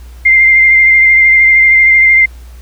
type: tone with vibrato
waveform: sine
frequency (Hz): 2097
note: C7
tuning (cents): +3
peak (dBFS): -3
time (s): 0.25-2.26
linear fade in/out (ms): 10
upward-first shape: sine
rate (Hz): 13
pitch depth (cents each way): 19
effects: added 60 Hz sine -29 dBFS peak until 2.61 s + pink hiss -44 dBFS RMS until 2.61 s